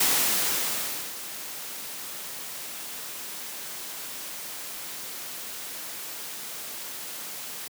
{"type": "noise with ADSR envelope", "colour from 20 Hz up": "white", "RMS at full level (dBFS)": -22, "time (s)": [0, 7.68], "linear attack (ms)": 6, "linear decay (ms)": 1100, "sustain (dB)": -15, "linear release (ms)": 6, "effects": ["high-pass 150 Hz 12 dB/octave"]}